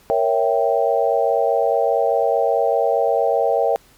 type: chord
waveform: sine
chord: A# diminished seventh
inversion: none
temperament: equal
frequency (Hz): 466.2 / 554.4 / 659.3 / 784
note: A#4 / C#5 / E5 / G5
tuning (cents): 0 / 0 / 0 / 0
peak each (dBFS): -20 / -20 / -20 / -21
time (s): 0.1-3.76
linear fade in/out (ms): 0
effects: pink hiss -52 dBFS RMS until 3.97 s + MP3 96 kbps